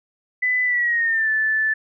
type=tone with pitch glide; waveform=sine; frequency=2000 to 1751.2 Hz; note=B6 to A6; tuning=+21 to -9 cents; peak=-17 dBFS; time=0.42-1.74 s; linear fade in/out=10 ms; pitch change=-230 cents; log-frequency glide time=0.64-1.3 s; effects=none